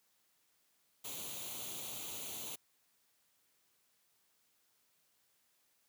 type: noise with comb filter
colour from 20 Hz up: white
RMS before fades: -44 dBFS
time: 1.04-2.56 s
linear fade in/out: 10 ms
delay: 0.29 ms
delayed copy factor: +0.7
effects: white hiss -75 dBFS RMS until 5.88 s + high-pass 80 Hz 12 dB/octave